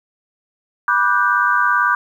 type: chord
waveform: sine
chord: G major seventh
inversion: first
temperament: just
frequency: 980 / 1176 / 1470 / 1568 Hz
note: B5 / D6 / F#6 / G6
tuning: -14 / +2 / -12 / 0 cents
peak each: -20 / -17 / -19 / -18 dBFS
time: 0.88-1.95 s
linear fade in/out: 2 ms
effects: 8-bit